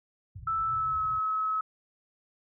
white low-pass noise, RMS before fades -43 dBFS, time 0.35-1.19 s, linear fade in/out 10 ms, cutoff 130 Hz, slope 48 dB/octave
sine tone with pitch glide, 1318.5 to 1286.9 Hz, E6 to E6, 0 to -42 cents, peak -26 dBFS, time 0.47-1.61 s, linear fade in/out 5 ms, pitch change -42 cents, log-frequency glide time 0.67-1.03 s
effects high-pass 60 Hz 12 dB/octave

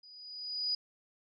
sine tone with level ramp, 4932 Hz, D#8, 16 cents flat, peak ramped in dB -53 to -28 dBFS, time 0.03-0.75 s, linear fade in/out 5 ms, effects none

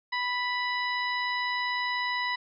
harmonic tone with a mistuned harmonic, 987 Hz, B5, 1 cent flat, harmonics 1 / 2 / 3 / 4 / 5, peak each -31 / -30 / -41 / -37 / -41 dBFS, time 0.12-2.36 s, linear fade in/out 10 ms, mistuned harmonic 5, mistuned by +37 cents, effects none

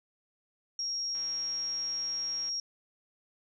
sine tone, 5590 Hz, F8, 1 cent sharp, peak -31 dBFS, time 0.79-2.6 s, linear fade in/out 2 ms
click train, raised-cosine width 0.3 ms, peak -38 dBFS, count 218, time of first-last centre 1.15-2.49 s, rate 162 Hz
effects none

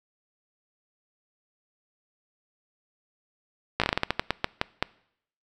slowing click train, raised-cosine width 0.3 ms, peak -6 dBFS, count 14, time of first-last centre 3.8-4.826 s, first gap 16 ms, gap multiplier 1.24, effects noise-tail reverb RT60 0.7 s tail -23 dB re dry

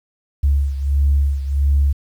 sine beating tone pair, 70 / 71.5 Hz, C#2 / D2, +18 / -46 cents, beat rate 1.5 Hz, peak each -14 / -19 dBFS, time 0.43-1.93 s, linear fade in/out 10 ms, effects tanh soft clip ceiling -7 dBFS + 8-bit

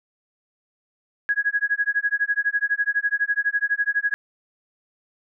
sine tone with tremolo, 1661.2 Hz, G#6, in tune, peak -16 dBFS, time 1.29-4.14 s, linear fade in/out 0 ms, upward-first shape sine, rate 12 Hz, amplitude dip 100%, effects none

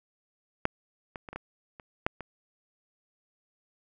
clicks, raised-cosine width 0.5 ms, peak -9 / -22 / -26 / -26 / -21 / -30 / -10 / -24 dBFS, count 8, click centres 0.654 / 1.158 / 1.288 / 1.33 / 1.36 / 1.798 / 2.065 / 2.207 s, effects none

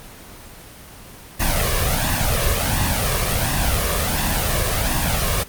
pink noise with flanger, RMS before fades -19 dBFS, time 1.39-5.44 s, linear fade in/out 20 ms, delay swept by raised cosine 1.1 to 1.8 ms, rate 1.4 Hz, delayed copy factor +1, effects pink hiss -40 dBFS RMS until 5.48 s + Opus 24 kbps

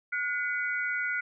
sine tone cluster, 1447 / 2025 / 2240 Hz, F#6 / B6 / C#7, -39 / +43 / +18 cents, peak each -30 / -33 / -36 dBFS, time 0.12-1.21 s, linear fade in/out 10 ms, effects none

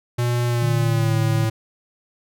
square tone with pitch glide, 120.7 to 111.32 Hz, B2 to A2, -39 to +21 cents, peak -19 dBFS, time 0.18-1.5 s, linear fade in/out 10 ms, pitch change -140 cents, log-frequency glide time 0.46-1.16 s
sine tone with vibrato, 149.2 Hz, D3, 28 cents sharp, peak -21 dBFS, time 0.62-1.45 s, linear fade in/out 2 ms, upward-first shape triangle, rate 16 Hz, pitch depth 36 cents each way
effects none

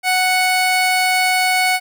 35% pulse tone pair together, 739.8 / 2217 Hz, F#5 / C#7, 0 / 0 cents, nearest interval octave + perfect fifth, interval 1900 cents, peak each -15 dBFS, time 0.03-1.8 s, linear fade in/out 50 ms, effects none

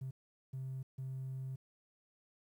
triangle tone bursts at uneven times, 131.9 Hz, C3, 14 cents sharp, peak -36 dBFS, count 3, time 0.01-0.11 / 0.53-0.83 / 0.98-1.56 s, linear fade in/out 10 ms, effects tanh soft clip ceiling -36 dBFS + 12-bit

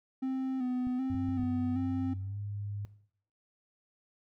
triangle tone with vibrato, 256.8 Hz, C4, 32 cents flat, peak -28 dBFS, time 0.22-2.14 s, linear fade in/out 10 ms, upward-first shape square, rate 1.3 Hz, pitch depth 39 cents each way
clicks, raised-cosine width 5 ms, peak -32 dBFS, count 5, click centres 0.87 / 1.149 / 1.288 / 1.397 / 1.433 s
sine tone with pitch glide, 95.9 to 102.19 Hz, G2 to G#2, -37 to -27 cents, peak -35 dBFS, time 1.1-2.85 s, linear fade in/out 0 ms, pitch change +110 cents, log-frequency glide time 2.2-2.38 s
effects noise-tail reverb RT60 0.6 s tail -17 dB re dry

